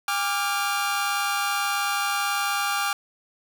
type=chord; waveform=sawtooth; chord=D diminished; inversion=second; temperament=equal with one note detuned; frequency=809.3 / 1174.7 / 1396.9 Hz; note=Ab5 / D6 / F6; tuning=-45 / 0 / 0 cents; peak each=-24 dBFS; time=0.08-2.93 s; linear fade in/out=2 ms; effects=none